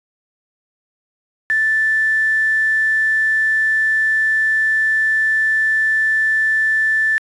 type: tone with quantisation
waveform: sine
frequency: 1760 Hz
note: A6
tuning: in tune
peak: -13 dBFS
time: 1.5-7.18 s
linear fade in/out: 0 ms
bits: 6
effects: resampled to 22050 Hz